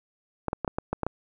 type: clicks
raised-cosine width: 1 ms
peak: -13 dBFS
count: 8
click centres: 0.483 / 0.531 / 0.647 / 0.678 / 0.785 / 0.93 / 1.033 / 1.066 s
effects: none